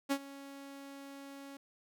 sawtooth tone with ADSR envelope, 277.2 Hz, C#4, in tune, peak -24 dBFS, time 0.09-1.57 s, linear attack 26 ms, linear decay 64 ms, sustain -19 dB, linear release 4 ms, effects none

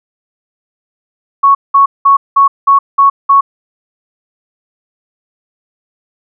sine tone bursts, 1108.7 Hz, C#6, in tune, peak -3 dBFS, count 7, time 1.43-3.41 s, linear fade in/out 10 ms, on 120 ms, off 190 ms, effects none

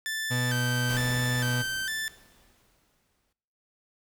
sawtooth tone with vibrato, 1653 Hz, G#6, 9 cents flat, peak -26 dBFS, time 0.06-2.08 s, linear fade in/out 0 ms, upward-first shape square, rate 1.1 Hz, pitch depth 110 cents each way
35% pulse tone, 123.47 Hz, B2, in tune, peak -25 dBFS, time 0.3-1.63 s, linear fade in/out 20 ms
pink noise with exponential decay, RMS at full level -36 dBFS, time 0.89-3.33 s, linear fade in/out 5 ms, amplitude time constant 530 ms
effects noise-tail reverb RT60 0.9 s tail -19 dB re dry

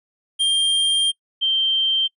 square / sine tone pair in turn, 3191 / 3140 Hz, G7 / G7, +30 / +2 cents, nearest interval unison, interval 28 cents, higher first, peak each -16 dBFS, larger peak neither, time 0.39-1.12 / 1.41-2.08 s, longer first, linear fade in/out 20 ms, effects noise-tail reverb RT60 0.1 s tail -24 dB re dry + resampled to 24000 Hz

